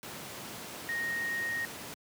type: tone in noise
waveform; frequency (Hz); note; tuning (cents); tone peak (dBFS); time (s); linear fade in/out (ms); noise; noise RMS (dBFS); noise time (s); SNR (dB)
sine; 1864.7; A#6; 0; -31; 0.89-1.65; 0; pink; -42; 0.03-1.94; +8
effects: high-pass 150 Hz 12 dB/octave